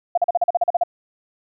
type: tone bursts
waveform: sine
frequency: 698.5 Hz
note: F5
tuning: in tune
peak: -13 dBFS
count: 11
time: 0.15-0.836 s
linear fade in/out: 5 ms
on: 26 ms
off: 40 ms
effects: none